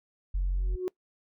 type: tone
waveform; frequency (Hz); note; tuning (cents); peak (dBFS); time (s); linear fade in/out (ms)
sine; 45.57; F#1; -26; -24; 0.34-0.76; 10
type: tone with exponential growth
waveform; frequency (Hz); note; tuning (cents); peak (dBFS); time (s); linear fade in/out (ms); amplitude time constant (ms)
sine; 366.8; F#4; -15; -24; 0.54-0.88; 0; 72
effects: noise-tail reverb RT60 0.1 s tail -24 dB re dry + tanh soft clip ceiling -22 dBFS